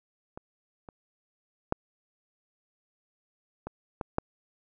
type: clicks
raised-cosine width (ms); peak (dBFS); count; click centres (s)
1; -26 / -30 / -11 / -22 / -18 / -11; 6; 0.375 / 0.888 / 1.724 / 3.67 / 4.012 / 4.184
effects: none